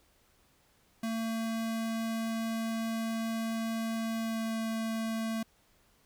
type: tone with pitch glide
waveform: square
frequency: 225.6 to 223.9 Hz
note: A3 to A3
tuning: +44 to +30 cents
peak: -32 dBFS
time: 1.03-5.43 s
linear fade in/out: 5 ms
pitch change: -14 cents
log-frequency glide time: 4-4.62 s
effects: pink hiss -67 dBFS RMS until 6.05 s